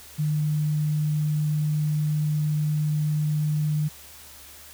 sine tone, 151.4 Hz, D#3, 47 cents flat, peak -21 dBFS, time 0.18-3.89 s, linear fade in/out 20 ms, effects added 73 Hz sine -54 dBFS peak until 4.73 s + white hiss -46 dBFS RMS until 4.73 s

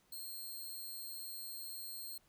5% pulse tone, 4226 Hz, C8, 16 cents sharp, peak -37 dBFS, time 0.12-2.18 s, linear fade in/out 5 ms, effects pink hiss -72 dBFS RMS until 2.28 s

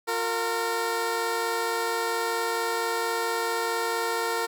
15% pulse tone pair together, 355.2 / 458.8 Hz, F4 / A#4, +29 / -28 cents, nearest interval major third, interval 443 cents, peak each -26 / -20 dBFS, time 0.07-4.47 s, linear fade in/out 20 ms, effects none

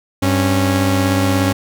sawtooth tone pair together, 97.19 / 274.9 Hz, G2 / C#4, -14 / -14 cents, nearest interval octave + tritone, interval 1800 cents, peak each -12 dBFS, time 0.22-1.53 s, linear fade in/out 10 ms, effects none

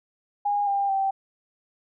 sine tone with pitch steps, 818 / 797.9 / 778.4 Hz, G#5 / G5 / G5, -26 / +30 / -12 cents, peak -21 dBFS, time 0.45-1.11 s, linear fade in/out 10 ms, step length 220 ms, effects none

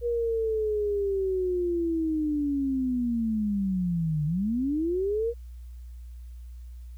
sine linear two-way sweep, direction down then up, 479.9 to 146.83 to 479.9 Hz, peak -24 dBFS, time 0.01-5.34 s, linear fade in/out 50 ms, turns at 4.25 s, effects added 60 Hz sine -39 dBFS peak until 6.97 s + white hiss -67 dBFS RMS until 6.97 s

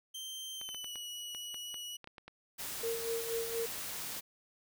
sawtooth tone with pitch glide, 3136 to 2926 Hz, G7 to F#7, 0 to -20 cents, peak -38 dBFS, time 0.14-1.97 s, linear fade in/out 10 ms, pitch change -120 cents, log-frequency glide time 0.55-0.94 s
clicks, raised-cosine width 0.3 ms, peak -32 dBFS, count 12, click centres 0.614 / 0.69 / 0.746 / 0.844 / 0.957 / 1.348 / 1.544 / 1.743 / 2.043 / 2.074 / 2.182 / 2.28 s
white noise, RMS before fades -41 dBFS, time 2.58-4.21 s, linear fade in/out 20 ms
sine tone with tremolo, 459.7 Hz, A#4, 24 cents flat, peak -32 dBFS, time 2.83-3.66 s, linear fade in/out 5 ms, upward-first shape sine, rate 4.2 Hz, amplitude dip 65%
effects none

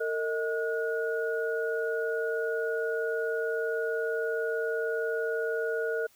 sine tone cluster, 455.4 / 629 / 1449 Hz, A#4 / D#5 / F#6, -40 / +19 / -37 cents, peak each -29 / -35 / -34 dBFS, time 0-6.07 s, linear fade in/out 10 ms, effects white hiss -62 dBFS RMS until 6.15 s

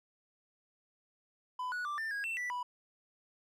triangle tone with pitch steps, 1003 / 1467 / 1177 / 1788 / 1643 / 2687 / 1967 / 984 Hz, B5 / F#6 / D6 / A6 / G#6 / E7 / B6 / B5, +26 / -15 / +3 / +27 / -19 / +33 / -7 / -7 cents, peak -33 dBFS, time 1.59-2.63 s, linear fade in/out 5 ms, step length 130 ms, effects none

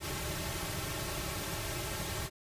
pink noise with comb filter, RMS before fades -37 dBFS, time 0-2.3 s, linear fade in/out 50 ms, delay 4.1 ms, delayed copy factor -0.8, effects resampled to 32000 Hz

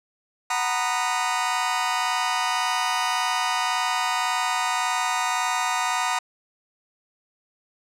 sawtooth chord, B major seventh, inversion second, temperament just, 740.8 / 926 / 987.8 / 1234.7 Hz, F#5 / A#5 / B5 / D#6, +2 / -12 / 0 / -14 cents, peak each -24 dBFS, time 0.5-6.19 s, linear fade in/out 5 ms, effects low-pass 9000 Hz 12 dB/octave

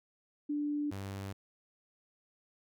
sine / sawtooth tone pair in turn, 293.7 / 98.01 Hz, D4 / G2, 0 / 0 cents, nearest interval octave + perfect fifth, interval 1900 cents, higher first, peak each -31 / -35 dBFS, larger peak first, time 0.49-0.91 / 0.91-1.33 s, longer neither, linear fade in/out 10 ms, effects none

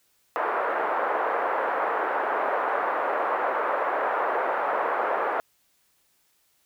pink band-pass noise, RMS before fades -26 dBFS, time 0.36-5.4 s, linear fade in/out 0 ms, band 490 to 1500 Hz, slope 24 dB/octave, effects white hiss -67 dBFS RMS until 6.65 s

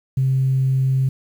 sine tone, 132.4 Hz, C3, 21 cents sharp, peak -14 dBFS, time 0.17-1.09 s, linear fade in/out 5 ms, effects tanh soft clip ceiling -10 dBFS + 8-bit

